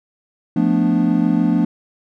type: chord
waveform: triangle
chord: B half-diminished seventh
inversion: second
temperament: equal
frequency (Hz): 174.61 / 220 / 246.9 / 293.7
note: F3 / A3 / B3 / D4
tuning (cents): 0 / 0 / 0 / 0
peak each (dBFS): -17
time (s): 0.56-1.65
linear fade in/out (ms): 5
effects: none